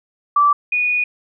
sine tone pair in turn, 1163 / 2464 Hz, D6 / D#7, -17 / -17 cents, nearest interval octave + minor second, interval 1300 cents, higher second, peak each -10 / -15 dBFS, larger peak first, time 0.36-0.53 / 0.72-1.04 s, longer second, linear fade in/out 5 ms, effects none

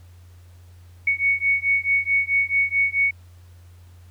sine beating tone pair, 2222 / 2226.6 Hz, C#7 / C#7, +4 / +7 cents, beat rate 4.6 Hz, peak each -21 dBFS, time 1.07-3.11 s, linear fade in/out 5 ms, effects added 88 Hz sine -44 dBFS peak until 4.1 s + pink hiss -59 dBFS RMS until 4.1 s

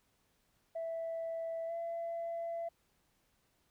sine tone with pitch glide, 659.3 to 673.5 Hz, E5 to E5, 0 to +37 cents, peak -35 dBFS, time 0.75-2.69 s, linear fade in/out 10 ms, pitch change +37 cents, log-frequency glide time 1.67-1.72 s, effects tanh soft clip ceiling -33 dBFS + pink hiss -75 dBFS RMS until 3.7 s

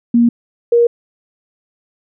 sine tone pair in turn, 236.1 / 472.2 Hz, A#3 / A#4, +22 / +22 cents, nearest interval octave, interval 1200 cents, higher second, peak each -7 dBFS, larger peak neither, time 0.14-0.29 / 0.72-0.87 s, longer neither, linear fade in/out 5 ms, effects none

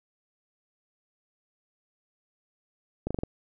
slowing click train, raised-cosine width 2 ms, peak -16 dBFS, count 5, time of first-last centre 3.07-3.235 s, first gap 36 ms, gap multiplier 1.09, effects none

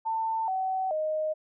sine tone with pitch steps, 894 / 757 / 621 Hz, A5 / F#5 / D#5, +27 / +39 / -3 cents, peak -26 dBFS, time 0.05-1.34 s, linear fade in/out 20 ms, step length 430 ms, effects none

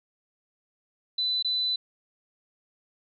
sine tone with dropouts, 4000 Hz, B7, 21 cents sharp, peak -24 dBFS, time 1.18-1.76 s, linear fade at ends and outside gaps 5 ms, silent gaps 1.426-1.446 s, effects none

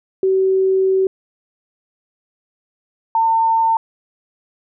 sine tone pair in turn, 380.8 / 902.8 Hz, F#4 / A5, +50 / +44 cents, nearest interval octave + minor third, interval 1494 cents, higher second, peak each -12 dBFS, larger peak neither, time 0.23-1.07 / 3.15-3.77 s, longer first, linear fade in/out 2 ms, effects none

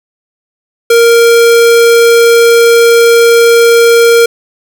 square tone, 466.2 Hz, A#4, in tune, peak -3 dBFS, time 0.9-4.26 s, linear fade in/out 5 ms, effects none

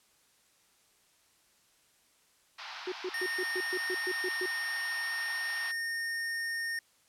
pink band-pass noise, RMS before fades -44 dBFS, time 2.58-5.72 s, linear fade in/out 10 ms, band 760 to 5300 Hz, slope 48 dB/octave
sine tone bursts, 368.2 Hz, F#4, 8 cents flat, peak -32 dBFS, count 10, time 2.87-4.46 s, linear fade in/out 5 ms, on 51 ms, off 120 ms
square tone, 1835 Hz, A#6, 28 cents flat, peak -33 dBFS, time 3.14-6.79 s, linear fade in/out 2 ms
effects white hiss -67 dBFS RMS until 7.08 s + low-pass 11000 Hz 12 dB/octave

